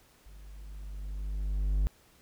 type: tone with level ramp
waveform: triangle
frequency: 49.92 Hz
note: G1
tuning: 32 cents sharp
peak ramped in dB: -46 to -21 dBFS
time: 0.26-1.87 s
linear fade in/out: 0 ms
effects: pink hiss -62 dBFS RMS until 2.21 s